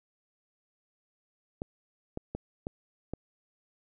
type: clicks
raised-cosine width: 2 ms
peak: -21 dBFS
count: 5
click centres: 1.619 / 2.174 / 2.35 / 2.669 / 3.136 s
effects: none